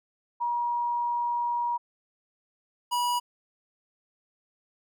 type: tone pair in turn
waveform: sine / square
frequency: 955 / 971.1 Hz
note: A#5 / B5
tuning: +42 / -29 cents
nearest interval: unison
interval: 29 cents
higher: second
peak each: -25 dBFS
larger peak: neither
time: 0.4-1.78 / 2.91-3.2 s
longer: first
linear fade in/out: 20 ms
effects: none